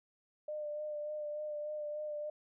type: tone with vibrato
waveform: sine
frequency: 600 Hz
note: D5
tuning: 37 cents sharp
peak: -37 dBFS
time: 0.48-2.3 s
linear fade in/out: 5 ms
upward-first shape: sine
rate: 3.4 Hz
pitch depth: 21 cents each way
effects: none